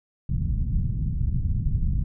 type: low-pass noise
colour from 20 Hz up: pink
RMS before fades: -24 dBFS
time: 0.29-2.04 s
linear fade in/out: 5 ms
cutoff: 160 Hz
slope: 24 dB/octave
effects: none